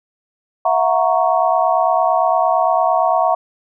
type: chord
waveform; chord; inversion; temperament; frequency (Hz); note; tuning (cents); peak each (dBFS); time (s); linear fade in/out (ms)
sine; F# dominant seventh; third; equal with one note detuned; 659.3 / 728.1 / 932.3 / 1108.7; E5 / F#5 / A#5 / C#6; 0 / -28 / 0 / 0; -17 / -16 / -20 / -20; 0.65-3.35; 5
effects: none